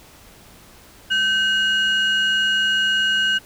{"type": "tone pair together", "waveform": "sine", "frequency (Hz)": [1542, 2881], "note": ["G6", "F#7"], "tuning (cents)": [-29, -47], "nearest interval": "major seventh", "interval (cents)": 1082, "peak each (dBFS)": -17, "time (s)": [1.1, 3.39], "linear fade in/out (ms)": 20, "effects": ["tanh soft clip ceiling -13 dBFS", "pink hiss -47 dBFS RMS until 3.45 s"]}